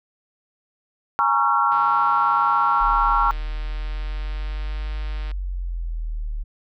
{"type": "chord", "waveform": "sine", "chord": "Bb minor seventh", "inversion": "third", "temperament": "equal with one note detuned", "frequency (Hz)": [830.6, 932.3, 1108.7, 1361.9], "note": ["Ab5", "Bb5", "Db6", "F6"], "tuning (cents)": [0, 0, 0, -44], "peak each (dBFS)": [-24, -22, -21, -20], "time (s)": [1.19, 3.31], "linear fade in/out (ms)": 0}
{"type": "click train", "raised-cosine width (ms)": 0.3, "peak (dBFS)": -25, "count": 551, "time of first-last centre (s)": [1.72, 5.315], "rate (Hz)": 153}
{"type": "exponential two-way sweep", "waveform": "sine", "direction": "up then down", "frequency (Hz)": [36.49, 51, 36.49], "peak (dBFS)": -24, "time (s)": [2.8, 6.44], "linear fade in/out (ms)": 20, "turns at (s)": 4.99}
{"effects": []}